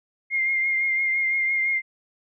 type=tone with vibrato; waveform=sine; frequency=2120 Hz; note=C7; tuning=22 cents sharp; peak=-20 dBFS; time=0.3-1.82 s; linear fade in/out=50 ms; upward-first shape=triangle; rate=5.9 Hz; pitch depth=31 cents each way; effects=none